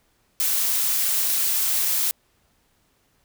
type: noise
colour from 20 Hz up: blue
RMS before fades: -22 dBFS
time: 0.4-2.11 s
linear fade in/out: 0 ms
effects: pink hiss -65 dBFS RMS until 3.24 s